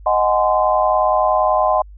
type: chord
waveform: sine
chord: Ab dominant seventh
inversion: second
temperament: equal with one note detuned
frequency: 622.3 / 740 / 830.6 / 1033.9 Hz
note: Eb5 / Gb5 / Ab5 / C6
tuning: 0 / 0 / 0 / -21 cents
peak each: -17 / -18 / -21 / -18 dBFS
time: 0.06-1.82 s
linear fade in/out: 5 ms
effects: added 50 Hz sine -36 dBFS peak until 1.97 s